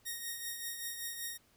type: tone with tremolo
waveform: 5% pulse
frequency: 1864.7 Hz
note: A#6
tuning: in tune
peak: -26 dBFS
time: 0.05-1.38 s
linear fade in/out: 20 ms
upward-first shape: triangle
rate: 5.2 Hz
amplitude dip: 55%
effects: pink hiss -68 dBFS RMS until 1.56 s